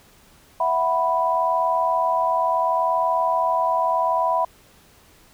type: chord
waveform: sine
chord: E suspended second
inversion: none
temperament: equal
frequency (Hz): 659.3 / 740 / 987.8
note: E5 / F#5 / B5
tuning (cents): 0 / 0 / 0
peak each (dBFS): -23 / -25 / -20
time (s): 0.6-4.45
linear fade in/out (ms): 5
effects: pink hiss -53 dBFS RMS until 5.33 s